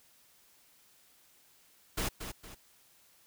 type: noise with echo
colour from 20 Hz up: pink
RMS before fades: -33 dBFS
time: 1.97-2.09 s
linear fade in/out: 10 ms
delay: 230 ms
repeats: 2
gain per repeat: -8 dB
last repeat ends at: 2.55 s
effects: white hiss -64 dBFS RMS until 3.26 s